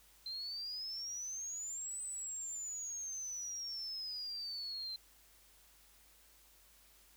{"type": "exponential two-way sweep", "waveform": "sine", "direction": "up then down", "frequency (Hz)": [4098, 8120, 4098], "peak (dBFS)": -40, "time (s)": [0.26, 4.96], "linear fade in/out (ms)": 2, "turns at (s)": 2.02, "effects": ["added 50 Hz sine -70 dBFS peak until 7.16 s", "white hiss -65 dBFS RMS until 7.16 s"]}